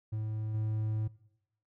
triangle tone with level steps, 108.5 Hz, A2, 24 cents flat, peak -30 / -27 dBFS, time 0.12-1.08 s, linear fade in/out 10 ms, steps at 0.54 s, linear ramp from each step 5 ms, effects noise-tail reverb RT60 0.8 s tail -20 dB re dry

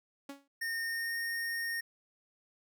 sawtooth tone with exponential decay, 278.9 Hz, C#4, 11 cents sharp, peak -35 dBFS, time 0.29-0.48 s, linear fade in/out 5 ms, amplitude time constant 40 ms
square tone with pitch glide, 1832 to 1844.7 Hz, A#6 to A#6, -31 to -19 cents, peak -34 dBFS, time 0.61-1.81 s, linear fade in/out 10 ms, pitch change +12 cents, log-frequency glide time 0.86-1.17 s
effects none

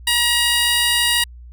15% pulse tone with high-pass filter, 953 Hz, A#5, 38 cents sharp, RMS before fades -17 dBFS, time 0.07-1.24 s, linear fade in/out 5 ms, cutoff 2000 Hz, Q 0.55, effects added 60 Hz sine -36 dBFS peak until 1.52 s

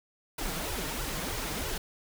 pink noise with flanger, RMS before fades -34 dBFS, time 0.38-1.78 s, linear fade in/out 5 ms, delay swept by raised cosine 2 to 6.6 ms, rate 3.1 Hz, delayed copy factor +0.95, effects none

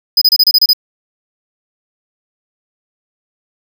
square tone bursts, 5000 Hz, D#8, 8 cents sharp, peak -6 dBFS, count 8, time 0.17-0.733 s, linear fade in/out 5 ms, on 45 ms, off 29 ms, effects none

